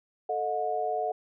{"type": "chord", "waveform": "sine", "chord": "D# diminished", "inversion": "second", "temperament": "equal with one note detuned", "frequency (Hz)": [440, 622.3, 723.5], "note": ["A4", "D#5", "F#5"], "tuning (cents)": [0, 0, -39], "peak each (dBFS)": [-33, -33, -29], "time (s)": [0.29, 1.12], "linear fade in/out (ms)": 5, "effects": []}